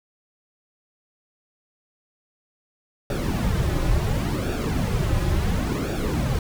brown noise with flanger, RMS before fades -23 dBFS, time 3.1-6.39 s, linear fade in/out 2 ms, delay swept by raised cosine 0.97 to 4.47 ms, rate 0.71 Hz, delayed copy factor -0.7, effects none

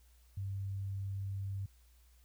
sine tone, 98 Hz, G2, in tune, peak -36 dBFS, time 0.37-1.66 s, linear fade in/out 5 ms, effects added 60 Hz sine -61 dBFS peak until 2.24 s + white hiss -71 dBFS RMS until 2.24 s

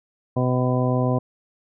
harmonic tone with a mistuned harmonic, 126.5 Hz, B2, 42 cents sharp, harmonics 1 / 2 / 3 / 4 / 5 / 6 / 8, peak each -21 / -24 / -30 / -27 / -28 / -32 / -31 dBFS, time 0.36-1.19 s, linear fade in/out 10 ms, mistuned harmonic 8, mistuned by -16 cents, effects none

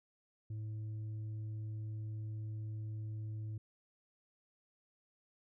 triangle tone with tanh clipping, 108.1 Hz, A2, 30 cents flat, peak -40 dBFS, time 0.5-3.58 s, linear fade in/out 5 ms, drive 8 dB, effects none

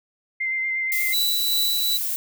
sine tone with vibrato, 2085 Hz, C7, 7 cents flat, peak -22 dBFS, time 0.4-1.14 s, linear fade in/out 10 ms, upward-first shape sine, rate 8.4 Hz, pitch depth 16 cents each way
violet noise, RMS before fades -26 dBFS, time 0.92-2.16 s, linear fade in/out 0 ms
45% pulse tone with tremolo, 3951 Hz, B7, in tune, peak -20 dBFS, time 1.12-1.98 s, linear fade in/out 20 ms, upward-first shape triangle, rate 2.6 Hz, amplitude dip 35%
effects none

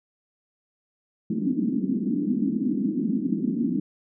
white band-pass noise, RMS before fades -25 dBFS, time 1.3-3.8 s, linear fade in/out 5 ms, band 190 to 290 Hz, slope 48 dB/octave, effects none

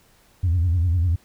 sine tone with vibrato, 86.5 Hz, F2, 16 cents flat, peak -15 dBFS, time 0.43-1.16 s, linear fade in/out 10 ms, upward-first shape triangle, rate 10 Hz, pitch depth 150 cents each way, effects tanh soft clip ceiling -14 dBFS + pink hiss -57 dBFS RMS until 1.24 s

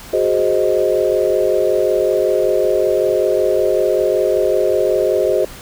sine chord, Ab dominant seventh, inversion third, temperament equal, 370 / 415.3 / 523.3 / 622.3 Hz, Gb4 / Ab4 / C5 / Eb5, 0 / 0 / 0 / 0 cents, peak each -18 dBFS, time 0.13-5.45 s, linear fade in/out 5 ms, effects pink hiss -36 dBFS RMS until 5.61 s

